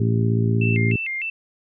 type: harmonic tone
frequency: 56.5 Hz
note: A1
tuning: 47 cents sharp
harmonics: 2 / 3 / 4 / 5 / 6 / 7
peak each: -18 / -26 / -25 / -31 / -33 / -28 dBFS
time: 0-0.96 s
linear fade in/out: 5 ms
type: tone with vibrato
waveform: sine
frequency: 2373 Hz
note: D7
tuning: 17 cents sharp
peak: -24 dBFS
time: 0.61-1.3 s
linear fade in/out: 5 ms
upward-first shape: square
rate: 3.3 Hz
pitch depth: 200 cents each way
effects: none